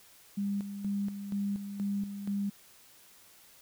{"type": "tone with tremolo", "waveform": "sine", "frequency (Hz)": 200.7, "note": "G3", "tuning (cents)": 41, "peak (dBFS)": -29, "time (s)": [0.37, 2.5], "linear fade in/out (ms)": 10, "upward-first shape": "square", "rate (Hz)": 2.1, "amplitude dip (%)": 60, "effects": ["white hiss -58 dBFS RMS until 3.61 s"]}